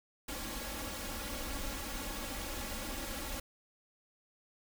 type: noise with comb filter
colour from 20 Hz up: pink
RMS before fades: -40 dBFS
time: 0.28-3.4 s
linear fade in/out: 5 ms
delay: 3.6 ms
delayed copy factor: +0.85
effects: none